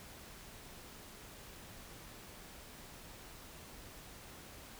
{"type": "silence", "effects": ["pink hiss -53 dBFS RMS until 4.79 s"]}